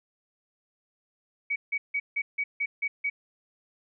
sine tone bursts, 2263 Hz, C#7, 35 cents sharp, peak -25 dBFS, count 8, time 1.5-3.1 s, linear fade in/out 10 ms, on 60 ms, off 160 ms, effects none

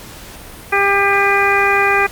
harmonic tone with a mistuned harmonic, 398.5 Hz, G4, 28 cents sharp, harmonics 1 / 2 / 3 / 4 / 5 / 6, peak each -18 / -18 / -18 / -18 / -18 / -18 dBFS, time 0.72-2.07 s, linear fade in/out 10 ms, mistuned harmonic 6, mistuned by +27 cents, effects pink hiss -35 dBFS RMS until 2.11 s + Opus 48 kbps

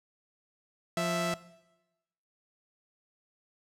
sawtooth tone pair together, 174.81 / 660 Hz, F3 / E5, +2 / +2 cents, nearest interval octave + major seventh, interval 2300 cents, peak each -28 / -26 dBFS, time 0.97-1.34 s, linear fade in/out 2 ms, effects noise-tail reverb RT60 1.0 s tail -19 dB re dry + low-pass 11000 Hz 12 dB/octave

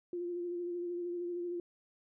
sine tone with vibrato, 349.8 Hz, F4, 3 cents sharp, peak -35 dBFS, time 0.13-1.6 s, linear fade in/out 2 ms, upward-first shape sine, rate 13 Hz, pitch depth 26 cents each way, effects none

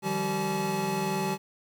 square tone cluster, 152.9 / 174.9 / 195.7 / 384.8 / 854 Hz, D#3 / F3 / G3 / G4 / G#5, -30 / +3 / -3 / -32 / +48 cents, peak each -37 / -39 / -33 / -33 / -33 dBFS, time 0.02-1.38 s, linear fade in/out 50 ms, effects 10-bit

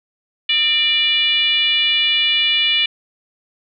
sine tone with frequency modulation, 2922 Hz, F#7, 22 cents flat, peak -13 dBFS, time 0.49-2.86 s, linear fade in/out 5 ms, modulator 554 Hz, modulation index 1.2, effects none

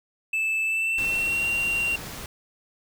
triangle tone with pitch glide, 2630 to 2759 Hz, E7 to F7, -5 to -22 cents, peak -21 dBFS, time 0.33-1.96 s, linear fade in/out 5 ms, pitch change +83 cents, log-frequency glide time 0.64-1.47 s
pink noise, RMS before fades -37 dBFS, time 0.98-2.26 s, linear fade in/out 2 ms
effects none

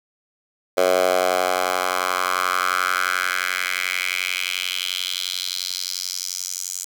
10% pulse tone with high-pass filter sweep, 91.4 Hz, F#2, 21 cents flat, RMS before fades -23 dBFS, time 0.77-6.85 s, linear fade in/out 10 ms, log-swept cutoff 560 to 6900 Hz, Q 3.2, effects 7-bit

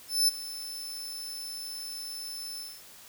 sawtooth tone with ADSR envelope, 5274 Hz, E8, in tune, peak -17 dBFS, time 0.08-2.83 s, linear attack 200 ms, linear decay 18 ms, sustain -17 dB, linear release 240 ms, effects white hiss -51 dBFS RMS until 3.08 s

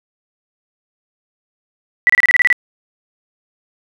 sine tone bursts, 1966 Hz, B6, 8 cents flat, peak -7 dBFS, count 9, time 2.07-2.527 s, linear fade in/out 0 ms, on 25 ms, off 29 ms, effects none

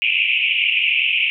white band-pass noise, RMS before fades -18 dBFS, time 0.02-1.3 s, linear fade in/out 0 ms, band 2300 to 2900 Hz, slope 96 dB/octave, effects none

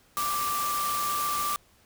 sine tone in noise, 1174.7 Hz, D6, in tune, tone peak -27 dBFS, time 0.17-1.56 s, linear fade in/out 0 ms, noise white, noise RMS -33 dBFS, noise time 0.17-1.56 s, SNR +3 dB, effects pink hiss -61 dBFS RMS until 1.85 s

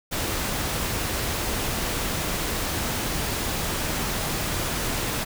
pink noise, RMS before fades -27 dBFS, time 0.11-5.25 s, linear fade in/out 20 ms, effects none

